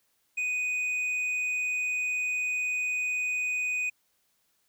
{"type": "tone with hard clipping", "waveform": "triangle", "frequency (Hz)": 2489, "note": "D#7", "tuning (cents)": 0, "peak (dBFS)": -28, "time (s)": [0.37, 3.9], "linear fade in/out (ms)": 10, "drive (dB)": 7, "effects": ["white hiss -72 dBFS RMS until 4.68 s"]}